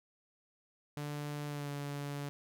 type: tone with pitch glide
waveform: sawtooth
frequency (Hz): 146.83 to 143.23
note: D3 to D3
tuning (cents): 0 to -43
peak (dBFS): -34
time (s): 0.97-2.29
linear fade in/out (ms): 0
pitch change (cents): -43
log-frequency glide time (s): 1.47-1.7
effects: none